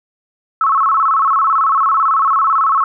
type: tone with vibrato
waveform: sine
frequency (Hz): 1200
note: D6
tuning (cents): +37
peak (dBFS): -10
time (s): 0.61-2.84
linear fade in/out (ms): 2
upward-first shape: square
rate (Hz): 18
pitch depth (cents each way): 150
effects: none

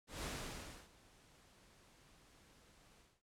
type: noise with ADSR envelope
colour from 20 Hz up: pink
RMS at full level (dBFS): -43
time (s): 0.07-3.22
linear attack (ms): 160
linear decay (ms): 650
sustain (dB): -23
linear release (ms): 230
effects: low-pass 10000 Hz 12 dB/octave

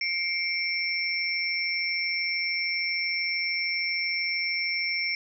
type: tone cluster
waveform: sine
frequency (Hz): 2134 / 2307 / 5420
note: C7 / D7 / E8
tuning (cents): +34 / -31 / +47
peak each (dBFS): -30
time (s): 0.01-5.15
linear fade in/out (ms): 2
effects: none

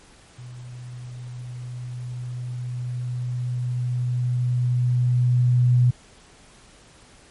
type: tone with level ramp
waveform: sine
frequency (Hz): 123.47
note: B2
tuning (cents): 0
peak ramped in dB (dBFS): -36 to -13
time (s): 0.38-5.91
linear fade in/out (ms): 10
effects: pink hiss -51 dBFS RMS until 7.3 s + MP3 48 kbps

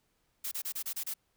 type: noise bursts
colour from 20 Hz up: blue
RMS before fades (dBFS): -36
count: 7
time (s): 0.44-1.14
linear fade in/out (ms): 10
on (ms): 76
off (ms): 28
effects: pink hiss -75 dBFS RMS until 1.36 s

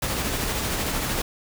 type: noise with tremolo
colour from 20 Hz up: pink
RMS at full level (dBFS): -25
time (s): 0.02-1.22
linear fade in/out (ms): 5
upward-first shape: sine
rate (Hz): 13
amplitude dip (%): 30
effects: none

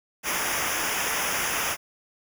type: noise with comb filter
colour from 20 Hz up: pink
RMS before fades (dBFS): -27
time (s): 0.23-1.77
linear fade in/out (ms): 50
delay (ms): 0.24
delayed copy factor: -0.9
effects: none

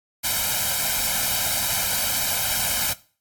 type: noise with comb filter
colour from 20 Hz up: white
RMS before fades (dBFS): -23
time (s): 0.23-2.94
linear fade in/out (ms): 20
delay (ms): 1.3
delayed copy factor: +0.9
effects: noise-tail reverb RT60 0.4 s tail -19 dB re dry + AAC 64 kbps

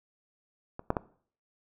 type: clicks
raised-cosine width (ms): 1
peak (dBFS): -25 / -11 / -14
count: 3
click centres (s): 0.794 / 0.904 / 0.968
effects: noise-tail reverb RT60 0.5 s tail -19 dB re dry

